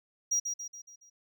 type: tone with echo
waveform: triangle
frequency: 5730 Hz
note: F8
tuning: 44 cents sharp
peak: -24 dBFS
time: 0.31-0.4 s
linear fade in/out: 10 ms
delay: 140 ms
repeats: 5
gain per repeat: -6 dB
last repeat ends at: 1.1 s
effects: none